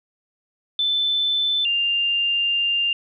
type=tone pair in turn; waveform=sine; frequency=3523 / 2796 Hz; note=A7 / F7; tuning=+1 / +1 cents; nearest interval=major third; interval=400 cents; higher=first; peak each=-18 dBFS; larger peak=neither; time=0.79-1.65 / 1.65-2.93 s; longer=second; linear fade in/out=2 ms; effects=none